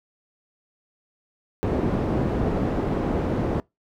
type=low-pass noise; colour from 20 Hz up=white; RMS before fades=-24 dBFS; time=1.63-3.6 s; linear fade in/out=0 ms; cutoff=400 Hz; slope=12 dB/octave; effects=noise-tail reverb RT60 0.2 s tail -24 dB re dry